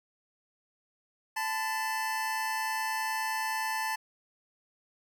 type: tone pair together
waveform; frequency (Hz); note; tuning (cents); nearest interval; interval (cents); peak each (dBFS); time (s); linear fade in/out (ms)
25% pulse; 880 / 1009.6; A5 / B5; 0 / +38; major second; 238; -27 / -34; 1.36-3.96; 10
effects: none